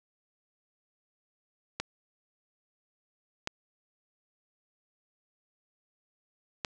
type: clicks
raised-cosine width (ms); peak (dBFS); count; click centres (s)
0.2; -14; 3; 1.8 / 3.474 / 6.648
effects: resampled to 24000 Hz + 9-bit